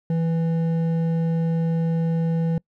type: tone with hard clipping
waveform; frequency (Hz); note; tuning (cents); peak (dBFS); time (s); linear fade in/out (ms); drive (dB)
triangle; 164.81; E3; 0; -21; 0.1-2.58; 2; 11
effects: noise-tail reverb RT60 0.1 s tail -25 dB re dry